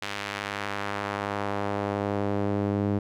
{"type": "tone with band-pass filter sweep", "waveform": "sawtooth", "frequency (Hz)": 101.3, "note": "G#2", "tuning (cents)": -43, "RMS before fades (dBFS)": -29, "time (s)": [0.02, 2.99], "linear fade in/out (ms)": 5, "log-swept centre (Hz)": [2700, 280], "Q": 0.86, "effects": []}